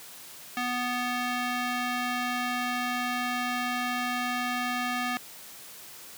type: tone with band-pass filter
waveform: square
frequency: 246.9 Hz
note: B3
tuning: in tune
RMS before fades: -30 dBFS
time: 0.57-5.17 s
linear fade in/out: 0 ms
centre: 1900 Hz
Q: 0.8
effects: white hiss -46 dBFS RMS until 6.17 s + high-pass 100 Hz 12 dB/octave